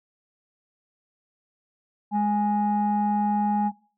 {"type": "tone pair together", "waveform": "sine", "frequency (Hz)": [207.7, 830.6], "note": ["G#3", "G#5"], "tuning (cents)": [0, 0], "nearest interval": "2 octaves", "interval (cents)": 2400, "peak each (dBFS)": -22, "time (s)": [2.11, 3.72], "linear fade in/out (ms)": 50, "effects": ["noise-tail reverb RT60 0.4 s tail -21 dB re dry", "tanh soft clip ceiling -15 dBFS"]}